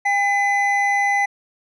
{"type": "tone pair together", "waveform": "triangle", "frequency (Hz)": [806, 2015], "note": ["G5", "B6"], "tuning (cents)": [48, 34], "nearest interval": "octave + major third", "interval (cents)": 1586, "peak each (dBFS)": -17, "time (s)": [0.05, 1.26], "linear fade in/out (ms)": 10, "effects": ["resampled to 22050 Hz"]}